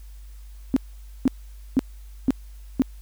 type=tone bursts; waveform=sine; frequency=263 Hz; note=C4; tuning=9 cents sharp; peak=-14 dBFS; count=5; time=0.74-2.82 s; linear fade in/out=0 ms; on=24 ms; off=490 ms; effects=added 50 Hz sine -39 dBFS peak until 3.01 s + white hiss -58 dBFS RMS until 3.01 s